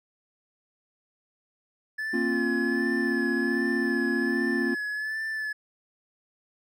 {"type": "tone with vibrato", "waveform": "triangle", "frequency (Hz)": 1731, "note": "A6", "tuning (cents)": -29, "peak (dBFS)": -27, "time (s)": [1.98, 5.53], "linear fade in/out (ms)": 10, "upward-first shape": "sine", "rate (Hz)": 1.3, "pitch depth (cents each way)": 40}
{"type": "chord", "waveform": "triangle", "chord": "Bb suspended second", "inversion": "none", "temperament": "equal with one note detuned", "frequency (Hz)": [233.1, 268.5, 349.2], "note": ["Bb3", "C4", "F4"], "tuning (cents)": [0, 45, 0], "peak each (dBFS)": -27, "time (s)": [2.13, 4.75], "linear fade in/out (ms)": 10}
{"effects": []}